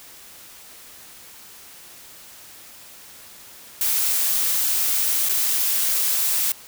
blue noise with dropouts, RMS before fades -21 dBFS, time 3.81-6.52 s, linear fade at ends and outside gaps 2 ms, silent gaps 5.289-5.293 s, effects white hiss -44 dBFS RMS until 6.67 s

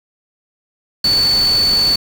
sine tone in noise, 4475 Hz, C#8, 16 cents sharp, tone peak -11 dBFS, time 1.04-1.96 s, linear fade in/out 5 ms, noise pink, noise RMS -25 dBFS, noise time 1.04-1.96 s, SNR +11 dB, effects none

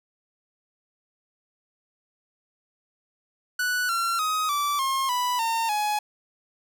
45% pulse tone with pitch steps, 1480 / 1365 / 1259 / 1161.2 / 1071 / 987.8 / 911 / 840.3 Hz, F#6 / F6 / D#6 / D6 / C6 / B5 / A#5 / G#5, 0 / -40 / +20 / -20 / +40 / 0 / -40 / +20 cents, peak -23 dBFS, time 3.59-5.99 s, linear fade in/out 5 ms, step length 300 ms, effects none

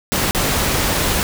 pink noise with dropouts, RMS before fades -18 dBFS, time 0.12-1.23 s, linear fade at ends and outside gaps 0 ms, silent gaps 0.31-0.348 s, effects none

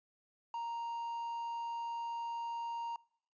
triangle tone with quantisation, 932.3 Hz, A#5, in tune, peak -35 dBFS, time 0.54-2.96 s, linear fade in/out 2 ms, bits 10, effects noise-tail reverb RT60 0.7 s tail -25 dB re dry + resampled to 16000 Hz

